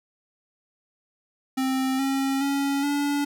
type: tone with pitch steps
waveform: square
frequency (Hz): 263 / 270.7 / 278.6 / 286.8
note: C4 / C#4 / C#4 / D4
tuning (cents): +9 / -41 / +9 / -41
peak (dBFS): -23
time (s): 1.57-3.25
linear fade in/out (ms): 10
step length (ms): 420
effects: none